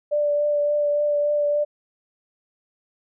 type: tone with vibrato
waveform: sine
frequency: 587.3 Hz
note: D5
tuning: in tune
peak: -18 dBFS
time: 0.11-1.65 s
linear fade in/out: 20 ms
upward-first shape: triangle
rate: 3.5 Hz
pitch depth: 16 cents each way
effects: none